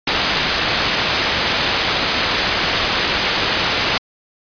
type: low-pass noise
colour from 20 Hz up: white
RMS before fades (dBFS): -18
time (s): 0.07-3.98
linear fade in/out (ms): 5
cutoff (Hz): 4600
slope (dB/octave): 12
effects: resampled to 11025 Hz